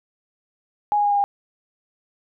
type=tone with pitch steps; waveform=sine; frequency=831 / 824.8 / 818.6 / 812.5 / 806.4 Hz; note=G#5 / G#5 / G#5 / G#5 / G5; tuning=+1 / -12 / -25 / -38 / +49 cents; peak=-16 dBFS; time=0.92-1.24 s; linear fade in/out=0 ms; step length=64 ms; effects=none